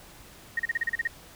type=tone bursts; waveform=sine; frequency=1864.7 Hz; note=A#6; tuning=in tune; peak=-23 dBFS; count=9; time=0.57-1.075 s; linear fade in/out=5 ms; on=25 ms; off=35 ms; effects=pink hiss -50 dBFS RMS until 1.35 s